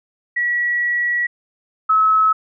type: tone pair in turn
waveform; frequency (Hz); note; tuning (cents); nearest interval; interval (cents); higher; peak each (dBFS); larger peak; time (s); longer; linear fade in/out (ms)
sine; 1930 / 1291.2; B6 / E6; -40 / -36; perfect fifth; 696; first; -16 / -11; second; 0.36-1.27 / 1.89-2.33; first; 10
effects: none